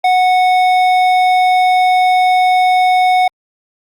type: tone with hard clipping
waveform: sine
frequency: 736 Hz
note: F#5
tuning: 9 cents flat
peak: -10 dBFS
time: 0.04-3.28 s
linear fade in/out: 5 ms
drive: 10 dB
effects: Opus 48 kbps